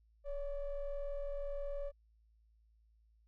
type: ring-modulated tone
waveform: triangle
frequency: 293.7 Hz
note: D4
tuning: in tune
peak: -31 dBFS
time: 0.24-1.92 s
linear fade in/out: 50 ms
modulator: 273 Hz
effects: tanh soft clip ceiling -31 dBFS + added 55 Hz sine -66 dBFS peak until 3.27 s